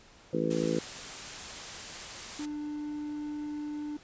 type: harmonic tone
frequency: 55 Hz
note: A1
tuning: in tune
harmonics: 3 / 4 / 5 / 6 / 7 / 8 / 9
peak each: -34 / -35 / -35 / -33 / -37 / -36 / -33 dBFS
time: 0.33-0.79 s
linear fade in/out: 5 ms
type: noise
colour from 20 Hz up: white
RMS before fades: -41 dBFS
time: 0.5-2.46 s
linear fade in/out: 10 ms
type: tone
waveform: triangle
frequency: 297.5 Hz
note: D4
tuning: 22 cents sharp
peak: -32 dBFS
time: 2.39-3.97 s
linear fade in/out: 5 ms
effects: pink hiss -56 dBFS RMS until 4.03 s + resampled to 16000 Hz